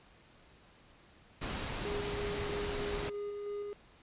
pink noise, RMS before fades -38 dBFS, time 1.41-3.1 s, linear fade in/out 10 ms
triangle tone with tremolo, 410 Hz, G#4, 22 cents flat, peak -34 dBFS, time 1.85-3.73 s, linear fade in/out 0 ms, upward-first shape square, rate 3.1 Hz, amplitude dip 25%
effects pink hiss -61 dBFS RMS until 4.02 s + resampled to 8000 Hz

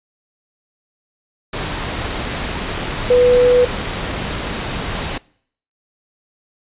sine tone in noise, 493.9 Hz, B4, in tune, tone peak -8 dBFS, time 3.1-3.65 s, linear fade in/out 5 ms, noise pink, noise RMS -23 dBFS, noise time 1.53-5.18 s, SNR +12 dB, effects noise-tail reverb RT60 0.6 s tail -24 dB re dry + resampled to 8000 Hz

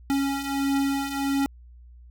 square beating tone pair, 275.1 / 276.6 Hz, C#4 / C#4, -13 / -4 cents, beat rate 1.5 Hz, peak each -30 / -25 dBFS, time 0.1-1.46 s, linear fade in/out 0 ms, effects added 60 Hz sine -45 dBFS peak until 2.1 s

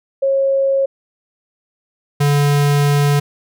sine / square tone pair in turn, 544 / 144.09 Hz, C#5 / D3, -33 / -33 cents, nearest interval octave + major seventh, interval 2300 cents, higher first, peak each -12 dBFS, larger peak neither, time 0.22-0.86 / 2.2-3.2 s, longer second, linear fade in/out 10 ms, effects none

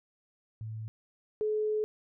sine tone pair in turn, 110 / 427.7 Hz, A2 / A4, 0 / -49 cents, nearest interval 2 octaves, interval 2351 cents, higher second, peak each -36 / -27 dBFS, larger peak second, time 0.61-0.88 / 1.41-1.84 s, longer second, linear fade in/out 0 ms, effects none

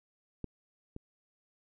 clicks, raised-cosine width 3 ms, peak -24 / -29 dBFS, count 2, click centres 0.443 / 0.964 s, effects none

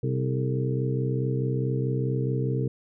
harmonic tone with a mistuned harmonic, 64.7 Hz, C2, 19 cents flat, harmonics 2 / 3 / 4 / 5 / 6 / 7, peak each -25 / -35 / -35 / -35 / -35 / -33 dBFS, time 0.03-2.68 s, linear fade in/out 5 ms, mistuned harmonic 6, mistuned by +78 cents, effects none

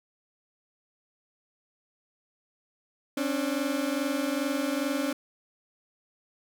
30% pulse tone pair together, 268.8 / 291.2 Hz, C4 / D4, +47 / -15 cents, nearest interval minor second, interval 138 cents, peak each -27 dBFS, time 3.17-5.13 s, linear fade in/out 5 ms, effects none

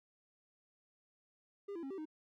triangle tone with pitch steps, 402.1 / 336.9 / 270.9 / 386.9 / 310.3 Hz, G4 / E4 / C#4 / G4 / D#4, +44 / +38 / -40 / -23 / -5 cents, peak -39 dBFS, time 1.68-2.055 s, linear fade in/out 10 ms, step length 75 ms, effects none

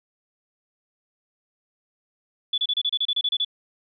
sine tone bursts, 3449 Hz, A7, 35 cents flat, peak -20 dBFS, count 12, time 2.53-3.448 s, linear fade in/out 5 ms, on 49 ms, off 30 ms, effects none

